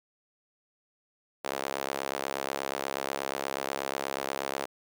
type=tone with high-pass filter; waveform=sawtooth; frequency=68.3 Hz; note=C#2; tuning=25 cents flat; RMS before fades=-34 dBFS; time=1.44-4.66 s; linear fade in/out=10 ms; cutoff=540 Hz; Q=1.2; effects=none